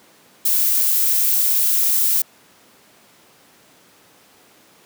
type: noise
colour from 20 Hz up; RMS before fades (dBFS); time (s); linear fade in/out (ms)
violet; -17; 0.45-2.22; 5
effects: pink hiss -51 dBFS RMS until 4.85 s + high-pass 200 Hz 12 dB/octave